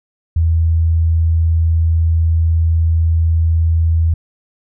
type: tone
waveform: sine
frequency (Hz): 81.9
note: E2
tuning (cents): -11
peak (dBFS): -10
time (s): 0.36-4.14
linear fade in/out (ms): 5
effects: none